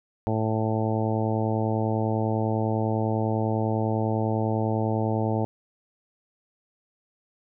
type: harmonic tone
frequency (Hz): 110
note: A2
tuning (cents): 0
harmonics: 1 / 2 / 3 / 4 / 5 / 6 / 7 / 8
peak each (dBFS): -26 / -29 / -31 / -32 / -33 / -34 / -34 / -35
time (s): 0.27-5.45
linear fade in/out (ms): 0
effects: none